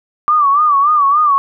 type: tone with vibrato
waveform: sine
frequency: 1166 Hz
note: D6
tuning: 13 cents flat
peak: -8 dBFS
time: 0.28-1.38 s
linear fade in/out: 0 ms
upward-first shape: sine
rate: 3.5 Hz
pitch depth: 100 cents each way
effects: none